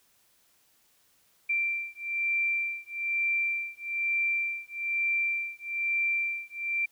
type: beating tone pair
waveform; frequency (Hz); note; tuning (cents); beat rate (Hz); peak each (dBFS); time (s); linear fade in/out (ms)
sine; 2355 / 2356.1; D7 / D7; +4 / +5; 1.1; -30; 1.49-6.86; 10
effects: white hiss -66 dBFS RMS until 6.91 s